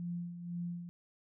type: tone with tremolo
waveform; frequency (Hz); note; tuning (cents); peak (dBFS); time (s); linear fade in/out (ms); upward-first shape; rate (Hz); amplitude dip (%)
sine; 173.5; F3; -11; -35; 0-0.89; 0; sine; 2; 60
effects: none